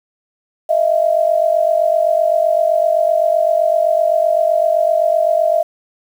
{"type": "tone pair together", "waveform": "sine", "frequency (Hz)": [628.2, 676], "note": ["D#5", "E5"], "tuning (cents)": [16, 43], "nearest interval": "minor second", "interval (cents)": 127, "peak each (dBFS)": -14, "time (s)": [0.69, 5.63], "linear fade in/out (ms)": 10, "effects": ["7-bit"]}